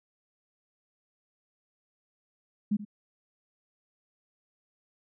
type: tone with echo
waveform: sine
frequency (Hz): 207.7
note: G#3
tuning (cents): 0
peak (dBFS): -23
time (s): 2.71-2.77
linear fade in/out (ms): 10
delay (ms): 81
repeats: 1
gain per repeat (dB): -14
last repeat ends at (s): 2.851
effects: none